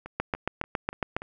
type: two click trains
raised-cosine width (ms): 0.5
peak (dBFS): -24 / -11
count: 5 / 8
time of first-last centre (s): 0.06-1.219 / 0.2-1.166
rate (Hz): 3.45 / 7.25
effects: none